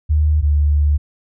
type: tone pair in turn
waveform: sine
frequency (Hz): 76 / 73.58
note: D#2 / D2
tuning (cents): -40 / +4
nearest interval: minor second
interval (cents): 56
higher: first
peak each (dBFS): -11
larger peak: neither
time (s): 0.09-0.42 / 0.42-0.98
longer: second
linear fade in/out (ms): 20
effects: none